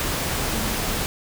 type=tone in noise; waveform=sine; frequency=219.9 Hz; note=A3; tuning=1 cent flat; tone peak=-31 dBFS; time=0.53-0.75 s; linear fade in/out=0 ms; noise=pink; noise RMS=-25 dBFS; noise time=0-1.06 s; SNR=-9 dB; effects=none